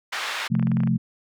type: band-pass noise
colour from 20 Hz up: white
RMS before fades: -29 dBFS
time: 0.12-0.48 s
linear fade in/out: 10 ms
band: 920 to 2600 Hz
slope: 12 dB/octave
type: chord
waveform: sine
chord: F major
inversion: second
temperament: equal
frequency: 130.81 / 174.61 / 220 Hz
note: C3 / F3 / A3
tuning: 0 / 0 / 0 cents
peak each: -23 dBFS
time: 0.5-0.98 s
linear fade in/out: 20 ms
type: clicks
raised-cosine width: 0.5 ms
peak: -21 dBFS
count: 9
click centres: 0.552 / 0.596 / 0.627 / 0.671 / 0.717 / 0.77 / 0.804 / 0.835 / 0.874 s
effects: none